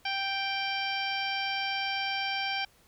harmonic tone, 784 Hz, G5, in tune, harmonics 1 / 2 / 3 / 4 / 5 / 6 / 7, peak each -34 / -37 / -34 / -36 / -47 / -40 / -42 dBFS, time 0.05-2.65 s, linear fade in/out 5 ms, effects pink hiss -62 dBFS RMS until 2.87 s

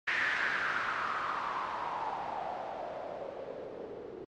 blue noise with low-pass filter sweep, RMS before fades -36 dBFS, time 0.07-4.25 s, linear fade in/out 10 ms, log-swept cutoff 1900 to 390 Hz, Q 4.8, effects low-pass 5000 Hz 12 dB/octave + AAC 64 kbps

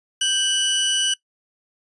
sawtooth tone pair together, 1568 / 2960 Hz, G6 / F#7, 0 / 0 cents, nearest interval major seventh, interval 1100 cents, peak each -25 / -15 dBFS, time 0.21-1.14 s, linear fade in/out 5 ms, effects noise-tail reverb RT60 0.1 s tail -20 dB re dry + resampled to 24000 Hz

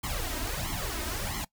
pink noise with flanger, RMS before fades -33 dBFS, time 0.03-1.45 s, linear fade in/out 10 ms, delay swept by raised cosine 0.94 to 3.24 ms, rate 1.5 Hz, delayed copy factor +0.95, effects noise-tail reverb RT60 0.1 s tail -21 dB re dry

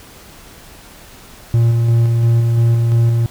triangle tone with tremolo, 116.54 Hz, A#2, in tune, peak -7 dBFS, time 1.54-3.26 s, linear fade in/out 0 ms, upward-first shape square, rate 2.9 Hz, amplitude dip 25%, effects pink hiss -40 dBFS RMS until 3.3 s

